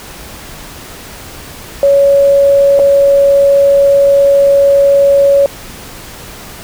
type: tone with dropouts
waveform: sine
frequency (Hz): 559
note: C#5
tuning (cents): +14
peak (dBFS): -4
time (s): 1.83-5.46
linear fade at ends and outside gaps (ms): 1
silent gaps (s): 2.791-2.796
effects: pink hiss -30 dBFS RMS until 6.63 s